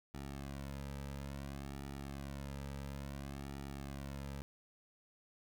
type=tone with flanger; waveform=sawtooth; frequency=69.3 Hz; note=C#2; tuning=in tune; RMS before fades=-45 dBFS; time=0.14-4.42 s; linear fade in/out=0 ms; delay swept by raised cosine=1.9 to 2.8 ms; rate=0.58 Hz; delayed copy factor=-1; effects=none